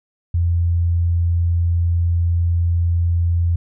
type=tone; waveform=sine; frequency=85.5 Hz; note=F2; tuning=36 cents flat; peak=-14 dBFS; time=0.34-3.56 s; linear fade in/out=5 ms; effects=none